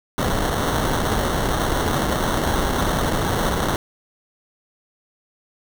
pink noise with sample-and-hold, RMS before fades -21 dBFS, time 0.18-3.76 s, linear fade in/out 0 ms, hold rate 2450 Hz, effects none

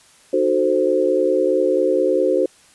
sine chord, D# diminished seventh, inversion none, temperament equal with one note detuned, 305.4 / 370 / 440 / 523.3 Hz, D#4 / F#4 / A4 / C5, -32 / 0 / 0 / 0 cents, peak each -23 / -19 / -22 / -18 dBFS, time 0.33-2.46 s, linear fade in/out 5 ms, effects white hiss -51 dBFS RMS until 2.74 s + resampled to 24000 Hz

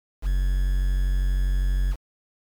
triangle tone with quantisation, 46.25 Hz, F#1, in tune, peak -17 dBFS, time 0.22-1.96 s, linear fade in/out 50 ms, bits 7, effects MP3 96 kbps

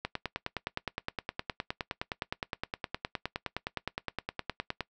click train, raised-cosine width 0.3 ms, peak -16 dBFS, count 47, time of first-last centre 0.05-4.807 s, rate 9.67 Hz, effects noise-tail reverb RT60 0.1 s tail -20 dB re dry

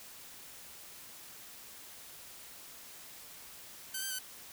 5% pulse tone with pitch steps, 1537 / 1565 / 1520 Hz, G6 / G6 / F#6, -35 / -3 / +46 cents, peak -25 dBFS, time 3.94-4.189 s, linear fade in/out 5 ms, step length 83 ms, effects white hiss -51 dBFS RMS until 4.52 s

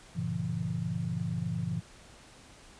sine chord, G diminished seventh, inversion none, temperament just, 98 / 117.6 / 141.12 / 169.34 Hz, G2 / Bb2 / Db3 / Fb3, 0 / +16 / +31 / +47 cents, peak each -39 / -36 / -37 / -33 dBFS, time 0.15-1.81 s, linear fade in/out 20 ms, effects pink hiss -54 dBFS RMS until 2.79 s + resampled to 22050 Hz

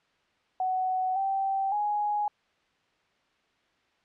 sine tone with pitch steps, 746 / 778 / 832 Hz, F#5 / G5 / G#5, +14 / -13 / +3 cents, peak -25 dBFS, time 0.6-2.28 s, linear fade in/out 2 ms, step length 560 ms, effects white hiss -68 dBFS RMS until 4.04 s + low-pass 3000 Hz 12 dB/octave

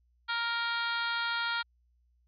harmonic tone, 466.8 Hz, A#4, 2 cents sharp, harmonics 2 / 3 / 4 / 5 / 6 / 7 / 8 / 9 / 10, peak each -37 / -32 / -40 / -42 / -48 / -39 / -42 / -41 / -51 dBFS, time 0.28-1.63 s, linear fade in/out 20 ms, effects added 60 Hz sine -66 dBFS peak until 2.27 s

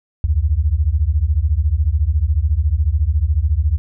sine beating tone pair, 68.8 / 82.8 Hz, C#2 / E2, -12 / +8 cents, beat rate 14 Hz, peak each -16 dBFS, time 0.24-3.78 s, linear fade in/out 0 ms, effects none

